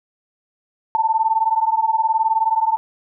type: beating tone pair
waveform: sine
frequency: 880 / 899 Hz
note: A5 / A5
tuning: 0 / +37 cents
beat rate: 19 Hz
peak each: -18 dBFS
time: 0.95-2.77 s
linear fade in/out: 0 ms
effects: none